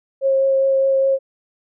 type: tone with vibrato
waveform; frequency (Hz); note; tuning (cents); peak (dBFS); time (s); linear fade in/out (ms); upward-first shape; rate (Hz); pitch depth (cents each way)
sine; 539; C#5; -49; -13; 0.21-1.19; 50; sine; 4.9; 9
effects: none